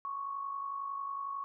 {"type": "tone with amplitude modulation", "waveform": "sine", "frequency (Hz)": 1108.7, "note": "C#6", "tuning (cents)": 0, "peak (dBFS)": -33, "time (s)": [0.05, 1.44], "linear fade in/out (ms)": 0, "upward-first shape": "sine", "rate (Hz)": 51, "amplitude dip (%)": 55, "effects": []}